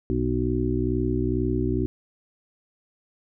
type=harmonic tone; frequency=62.2 Hz; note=B1; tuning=13 cents sharp; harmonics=1 / 2 / 4 / 5 / 6; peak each=-28 / -28 / -28 / -28 / -28 dBFS; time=0.1-1.86 s; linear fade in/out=0 ms; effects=none